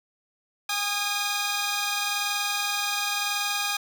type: tone pair together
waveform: 10% pulse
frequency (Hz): 815.7 / 1234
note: G#5 / D#6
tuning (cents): -31 / -15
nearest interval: perfect fifth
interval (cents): 716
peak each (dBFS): -20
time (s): 0.69-3.77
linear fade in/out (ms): 5
effects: none